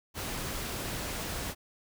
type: noise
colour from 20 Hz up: pink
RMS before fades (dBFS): -36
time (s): 0.14-1.55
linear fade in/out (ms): 50
effects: none